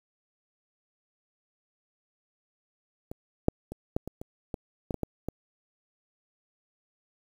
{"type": "clicks", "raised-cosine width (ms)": 2, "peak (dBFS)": [-24, -7, -24, -13, -23, -25, -19, -17, -19, -16, -18], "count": 11, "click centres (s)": [3.115, 3.484, 3.72, 3.965, 4.076, 4.215, 4.542, 4.908, 4.943, 5.033, 5.286], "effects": ["8-bit"]}